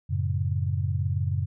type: chord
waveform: sine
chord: F# minor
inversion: none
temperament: just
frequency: 92.5 / 111 / 138.75 Hz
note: F#2 / A2 / C#3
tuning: 0 / +16 / +2 cents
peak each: -26 / -30 / -29 dBFS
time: 0.09-1.46 s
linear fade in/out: 20 ms
effects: none